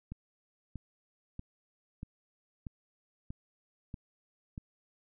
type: click train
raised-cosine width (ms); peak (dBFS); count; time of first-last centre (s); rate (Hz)
5; -28; 8; 0.12-4.579; 1.57
effects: none